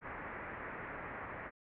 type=low-pass noise; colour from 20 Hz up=white; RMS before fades=-45 dBFS; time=0.01-1.51 s; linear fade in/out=50 ms; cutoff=2100 Hz; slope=48 dB/octave; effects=none